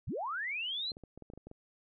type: linear sweep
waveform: sine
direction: up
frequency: 50.6 to 4194 Hz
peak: -34 dBFS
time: 0.07-0.92 s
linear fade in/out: 10 ms
type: clicks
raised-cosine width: 2 ms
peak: -35 dBFS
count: 10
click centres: 0.918 / 0.969 / 1.037 / 1.176 / 1.223 / 1.301 / 1.336 / 1.376 / 1.47 / 1.514 s
effects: none